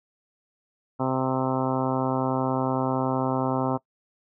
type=harmonic tone; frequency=130.81 Hz; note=C3; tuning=in tune; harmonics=1 / 2 / 3 / 4 / 5 / 6 / 7 / 8 / 9 / 10; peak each=-30 / -27 / -33 / -32 / -32 / -32 / -32 / -35 / -40 / -37 dBFS; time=0.99-3.78 s; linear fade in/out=20 ms; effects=noise-tail reverb RT60 0.1 s tail -21 dB re dry